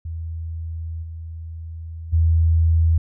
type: tone with level steps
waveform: sine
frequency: 81.8 Hz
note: E2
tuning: 13 cents flat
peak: -26 / -30 / -13 dBFS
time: 0.05-2.98 s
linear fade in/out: 5 ms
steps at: 1.02 / 2.12 s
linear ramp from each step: 20 ms
effects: none